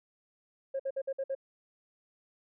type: tone bursts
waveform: sine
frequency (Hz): 540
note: C#5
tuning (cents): -45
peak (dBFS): -29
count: 6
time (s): 0.74-1.351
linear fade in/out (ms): 10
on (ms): 56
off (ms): 55
effects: tanh soft clip ceiling -27 dBFS